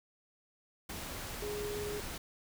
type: tone in noise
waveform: sine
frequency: 415.3 Hz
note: G#4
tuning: in tune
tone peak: -37 dBFS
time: 1.42-2 s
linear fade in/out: 5 ms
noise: pink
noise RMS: -42 dBFS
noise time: 0.89-2.18 s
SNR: +2 dB
effects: none